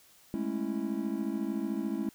triangle chord, A major seventh, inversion third, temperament just, 206.2 / 220 / 275 / 330 Hz, G#3 / A3 / C#4 / E4, -12 / 0 / -14 / +2 cents, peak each -34 dBFS, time 0.34-2.09 s, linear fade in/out 0 ms, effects white hiss -60 dBFS RMS until 2.14 s

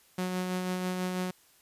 sawtooth tone with tremolo, 183 Hz, F#3, 19 cents flat, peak -25 dBFS, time 0.18-1.31 s, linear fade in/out 5 ms, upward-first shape sine, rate 6.1 Hz, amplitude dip 30%, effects white hiss -62 dBFS RMS until 1.61 s + resampled to 32000 Hz

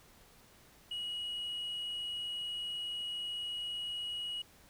sine tone, 2906 Hz, F#7, 32 cents flat, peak -34 dBFS, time 0.91-4.42 s, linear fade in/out 5 ms, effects tanh soft clip ceiling -35 dBFS + pink hiss -61 dBFS RMS until 4.69 s

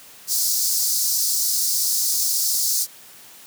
pink high-pass noise, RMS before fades -21 dBFS, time 0.27-2.87 s, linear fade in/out 50 ms, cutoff 4600 Hz, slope 48 dB/octave, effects white hiss -45 dBFS RMS until 3.46 s + high-pass 100 Hz 12 dB/octave

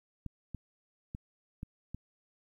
clicks, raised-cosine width 5 ms, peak -27 dBFS, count 5, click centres 0.263 / 0.547 / 1.149 / 1.631 / 1.946 s, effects 11-bit

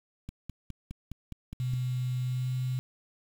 click train, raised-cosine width 5 ms, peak -27 dBFS, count 8, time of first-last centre 0.29-1.736 s, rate 4.84 Hz
sine tone with pitch glide, 126.1 to 127.79 Hz, B2 to C3, +36 to -40 cents, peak -28 dBFS, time 1.6-2.79 s, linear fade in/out 0 ms, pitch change +24 cents, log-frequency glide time 2.23-2.52 s
effects 8-bit

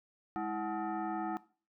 sine tone with frequency modulation, 207.4 Hz, G#3, 2 cents flat, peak -33 dBFS, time 0.36-1.37 s, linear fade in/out 0 ms, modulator 533 Hz, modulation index 1.8, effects noise-tail reverb RT60 0.4 s tail -19 dB re dry

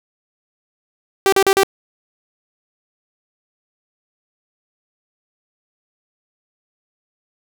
sawtooth tone bursts, 389.6 Hz, G4, 11 cents flat, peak -7 dBFS, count 4, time 1.26-1.633 s, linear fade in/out 0 ms, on 64 ms, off 39 ms, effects none

